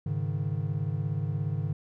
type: chord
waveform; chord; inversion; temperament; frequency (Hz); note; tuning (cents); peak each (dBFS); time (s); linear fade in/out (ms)
triangle; Ab suspended fourth; none; equal; 103.83 / 138.59 / 155.56; Ab2 / Db3 / Eb3; 0 / 0 / 0; -30; 0.06-1.73; 5
effects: none